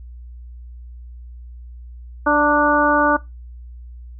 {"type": "harmonic tone with a mistuned harmonic", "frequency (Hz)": 293.7, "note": "D4", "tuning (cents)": 0, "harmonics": [1, 2, 3, 4, 5], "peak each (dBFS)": [-19, -19, -19, -19, -19], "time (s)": [2.26, 3.17], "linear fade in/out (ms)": 10, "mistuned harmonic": 3, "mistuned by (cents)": 25, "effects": ["noise-tail reverb RT60 0.2 s tail -19 dB re dry", "added 60 Hz sine -34 dBFS peak until 4.19 s"]}